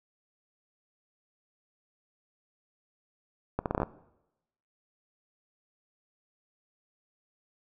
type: accelerating click train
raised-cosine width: 1 ms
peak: -14 dBFS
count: 8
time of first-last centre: 3.59-3.832 s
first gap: 68 ms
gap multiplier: 0.76
effects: noise-tail reverb RT60 0.9 s tail -19 dB re dry